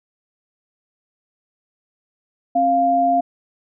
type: tone pair together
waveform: sine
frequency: 268.6 / 698 Hz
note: C4 / F5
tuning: +46 / -1 cents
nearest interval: octave + perfect fourth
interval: 1653 cents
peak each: -22 / -14 dBFS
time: 2.55-3.21 s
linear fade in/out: 10 ms
effects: none